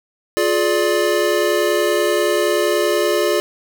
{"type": "chord", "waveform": "square", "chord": "D diminished", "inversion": "first", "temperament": "just", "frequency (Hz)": [352.4, 422.9, 587.3], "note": ["F4", "Ab4", "D5"], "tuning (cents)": [16, 31, 0], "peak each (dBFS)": -20, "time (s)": [0.37, 3.4], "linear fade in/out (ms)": 0, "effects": []}